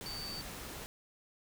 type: tone in noise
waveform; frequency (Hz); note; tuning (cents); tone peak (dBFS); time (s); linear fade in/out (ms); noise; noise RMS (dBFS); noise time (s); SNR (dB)
sine; 4577; D8; -45; -41; 0.06-0.41; 0; pink; -45; 0.01-0.86; +1
effects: none